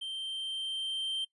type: tone with level ramp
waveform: triangle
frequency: 3136 Hz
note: G7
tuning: in tune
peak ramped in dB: -34 to -29 dBFS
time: 0.01-1.25 s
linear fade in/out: 10 ms
effects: noise-tail reverb RT60 0.1 s tail -20 dB re dry + resampled to 24000 Hz